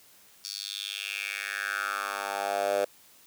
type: tone with high-pass filter sweep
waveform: 10% pulse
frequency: 100 Hz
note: G2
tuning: 35 cents sharp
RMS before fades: -32 dBFS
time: 0.44-2.85 s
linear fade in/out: 5 ms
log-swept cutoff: 4900 to 540 Hz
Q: 4.4
effects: white hiss -57 dBFS RMS until 3.26 s + high-pass 60 Hz 12 dB/octave